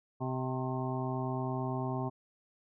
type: harmonic tone with a mistuned harmonic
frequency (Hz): 128.9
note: C3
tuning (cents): -26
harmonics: 1 / 2 / 3 / 5 / 6 / 7 / 8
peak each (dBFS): -35 / -38 / -40 / -42 / -43 / -43 / -44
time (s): 0.2-2.1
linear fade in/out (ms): 20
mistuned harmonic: 8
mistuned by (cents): +58
effects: none